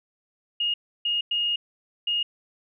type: tone bursts at uneven times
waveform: sine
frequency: 2856 Hz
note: F7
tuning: 38 cents sharp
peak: -22 dBFS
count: 4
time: 0.6-0.74 / 1.05-1.21 / 1.31-1.56 / 2.07-2.23 s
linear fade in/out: 5 ms
effects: none